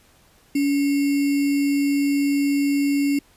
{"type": "tone with sample-and-hold", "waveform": "sine", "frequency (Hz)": 283.1, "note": "C#4", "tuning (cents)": 37, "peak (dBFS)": -17, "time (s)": [0.55, 3.19], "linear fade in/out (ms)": 5, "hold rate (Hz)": 2450, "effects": ["pink hiss -56 dBFS RMS until 3.36 s", "resampled to 32000 Hz"]}